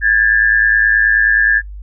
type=tone pair together; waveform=sine; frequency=1640 / 1749.5 Hz; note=G#6 / A6; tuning=-22 / -10 cents; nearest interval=minor second; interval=112 cents; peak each=-12 dBFS; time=0.01-1.62 s; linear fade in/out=50 ms; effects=noise-tail reverb RT60 0.1 s tail -18 dB re dry + added 50 Hz sine -27 dBFS peak until 1.82 s